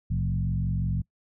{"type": "tone with frequency modulation", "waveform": "sine", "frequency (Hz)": 114.1, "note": "A#2", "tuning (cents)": -37, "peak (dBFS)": -24, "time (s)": [0.1, 1.02], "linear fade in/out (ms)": 10, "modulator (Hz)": 45.8, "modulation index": 1.4, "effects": ["noise-tail reverb RT60 0.1 s tail -22 dB re dry"]}